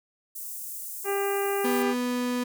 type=high-pass noise; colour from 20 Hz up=white; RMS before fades=-37 dBFS; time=0.35-1.83 s; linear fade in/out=10 ms; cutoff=7500 Hz; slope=24 dB/octave
type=harmonic tone; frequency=398.3 Hz; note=G4; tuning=28 cents sharp; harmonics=1 / 2 / 3 / 4 / 5 / 6 / 7; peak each=-26 / -32 / -36 / -38 / -40 / -42 / -43 dBFS; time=1.04-1.95 s; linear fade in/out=50 ms
type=tone; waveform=35% pulse; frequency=246.8 Hz; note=B3; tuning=1 cent flat; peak=-24 dBFS; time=1.64-2.44 s; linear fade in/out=10 ms
effects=none